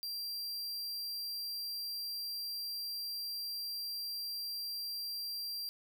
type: tone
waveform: 45% pulse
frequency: 4735 Hz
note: D8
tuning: 13 cents sharp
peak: -37 dBFS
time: 0.03-5.69 s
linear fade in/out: 0 ms
effects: none